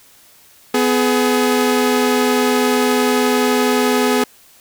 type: tone pair together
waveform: sawtooth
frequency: 250.9 / 422 Hz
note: B3 / G#4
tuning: +28 / +28 cents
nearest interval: major sixth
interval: 900 cents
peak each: -12 dBFS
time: 0.74-4.24 s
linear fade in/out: 5 ms
effects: white hiss -48 dBFS RMS until 4.6 s